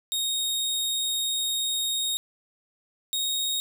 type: tone pair in turn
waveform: sawtooth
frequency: 3729 / 3745 Hz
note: A#7 / A#7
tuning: 0 / +7 cents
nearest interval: unison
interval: 7 cents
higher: second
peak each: -22 / -22 dBFS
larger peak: neither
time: 0.12-2.17 / 3.13-3.6 s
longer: first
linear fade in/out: 0 ms
effects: none